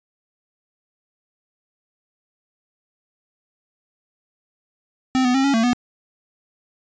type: tone with pitch steps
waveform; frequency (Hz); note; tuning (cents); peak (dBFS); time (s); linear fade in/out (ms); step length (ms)
square; 259.3 / 248.8 / 268.3 / 278 / 225.5 / 245.2; C4 / B3 / C4 / C#4 / A3 / B3; -15 / +13 / +44 / +5 / +43 / -12; -16; 5.15-5.732; 0; 97
effects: resampled to 16000 Hz